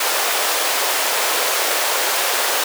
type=high-pass noise; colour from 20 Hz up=pink; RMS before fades=-19 dBFS; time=0-2.64 s; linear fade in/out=5 ms; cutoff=480 Hz; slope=24 dB/octave; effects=none